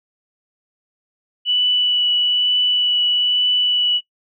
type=tone with vibrato; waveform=sine; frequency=2960 Hz; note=F#7; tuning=in tune; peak=-14 dBFS; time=1.45-4.01 s; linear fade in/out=50 ms; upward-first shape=triangle; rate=1.1 Hz; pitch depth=10 cents each way; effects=noise-tail reverb RT60 0.1 s tail -20 dB re dry